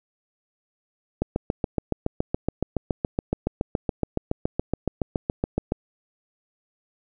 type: click train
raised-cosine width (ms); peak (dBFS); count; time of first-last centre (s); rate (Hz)
2; -9; 33; 1.22-5.721; 7.11
effects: none